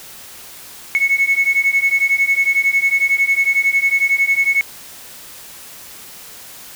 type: beating tone pair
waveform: sine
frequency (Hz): 2196 / 2207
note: C#7 / C#7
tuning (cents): -17 / -8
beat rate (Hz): 11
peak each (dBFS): -15 / -14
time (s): 0.95-4.61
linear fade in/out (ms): 0
effects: tanh soft clip ceiling -7 dBFS + white hiss -37 dBFS RMS until 6.75 s